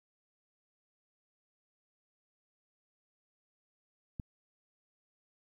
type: click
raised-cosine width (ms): 5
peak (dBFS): -26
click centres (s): 4.198
effects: 11-bit